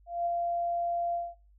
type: tone with ADSR envelope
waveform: sine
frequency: 690 Hz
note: F5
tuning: 21 cents flat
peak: -26 dBFS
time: 0.06-1.35 s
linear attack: 200 ms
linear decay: 18 ms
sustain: -2 dB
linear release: 210 ms
effects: noise-tail reverb RT60 0.3 s tail -18 dB re dry + added 50 Hz sine -57 dBFS peak until 1.58 s